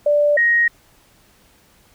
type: tone pair in turn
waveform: sine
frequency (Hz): 587.3 / 1877.5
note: D5 / A#6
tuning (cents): 0 / +12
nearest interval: octave + minor sixth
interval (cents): 2012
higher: second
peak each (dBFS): -12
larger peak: neither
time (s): 0.06-0.37 / 0.37-0.68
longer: neither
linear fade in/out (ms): 5
effects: pink hiss -54 dBFS RMS until 1.94 s